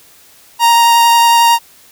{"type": "tone with vibrato", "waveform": "45% pulse", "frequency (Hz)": 934, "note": "A#5", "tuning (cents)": 3, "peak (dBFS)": -6, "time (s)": [0.59, 1.59], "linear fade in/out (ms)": 50, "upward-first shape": "triangle", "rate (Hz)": 11, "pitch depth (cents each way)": 12, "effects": ["white hiss -44 dBFS RMS until 1.91 s"]}